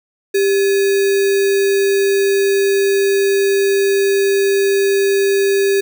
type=tone with sample-and-hold; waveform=sine; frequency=394.7 Hz; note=G4; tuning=12 cents sharp; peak=-11 dBFS; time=0.34-5.81 s; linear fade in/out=10 ms; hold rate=2100 Hz; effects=none